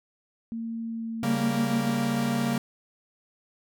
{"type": "tone with pitch glide", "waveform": "sine", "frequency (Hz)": [228.2, 226.4], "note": ["A#3", "A3"], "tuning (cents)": [-37, 50], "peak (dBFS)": -30, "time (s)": [0.52, 1.9], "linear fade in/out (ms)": 0, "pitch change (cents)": -13, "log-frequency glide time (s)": [0.83, 1.14]}
{"type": "chord", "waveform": "45% pulse", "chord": "G diminished", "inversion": "second", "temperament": "equal", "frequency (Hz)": [138.59, 196, 233.1], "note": ["Db3", "G3", "Bb3"], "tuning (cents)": [0, 0, 0], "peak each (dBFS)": [-31, -31, -26], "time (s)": [1.23, 2.58], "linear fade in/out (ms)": 2}
{"effects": []}